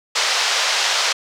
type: band-pass noise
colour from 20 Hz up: white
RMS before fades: -19 dBFS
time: 0.15-1.13 s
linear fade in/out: 10 ms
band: 550 to 5800 Hz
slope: 24 dB/octave
effects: none